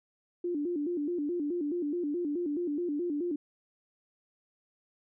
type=tone with vibrato; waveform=sine; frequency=320.1 Hz; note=D#4; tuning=49 cents sharp; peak=-29 dBFS; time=0.44-3.36 s; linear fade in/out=5 ms; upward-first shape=square; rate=4.7 Hz; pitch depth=160 cents each way; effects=none

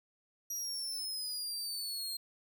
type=exponential sweep; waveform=sawtooth; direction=down; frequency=5770 to 4186 Hz; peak=-34 dBFS; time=0.5-2.17 s; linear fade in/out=5 ms; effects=none

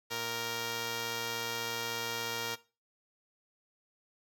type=tone pair together; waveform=5% pulse; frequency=116.55 / 466.2 Hz; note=A#2 / A#4; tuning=0 / 0 cents; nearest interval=2 octaves; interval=2400 cents; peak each=-31 / -24 dBFS; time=0.1-2.56 s; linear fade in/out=20 ms; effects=noise-tail reverb RT60 0.3 s tail -17 dB re dry

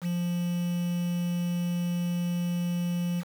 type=tone with quantisation; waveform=triangle; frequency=174.61 Hz; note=F3; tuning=in tune; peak=-24 dBFS; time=0.01-3.24 s; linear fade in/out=50 ms; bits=7; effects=none

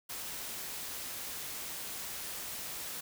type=noise; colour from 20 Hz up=white; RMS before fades=-41 dBFS; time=0.09-3.01 s; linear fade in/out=10 ms; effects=none

